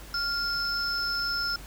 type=tone pair together; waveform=triangle; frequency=1396.9 / 5257 Hz; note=F6 / E8; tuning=0 / -6 cents; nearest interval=octave + major seventh; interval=2294 cents; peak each=-28 dBFS; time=0.14-1.56 s; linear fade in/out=2 ms; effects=added 50 Hz sine -44 dBFS peak until 1.66 s + pink hiss -47 dBFS RMS until 1.66 s